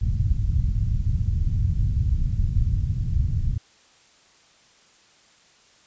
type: low-pass noise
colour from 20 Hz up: white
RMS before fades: -22 dBFS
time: 0.01-3.58 s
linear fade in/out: 10 ms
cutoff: 110 Hz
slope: 24 dB/octave
effects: white hiss -56 dBFS RMS until 5.86 s + resampled to 16000 Hz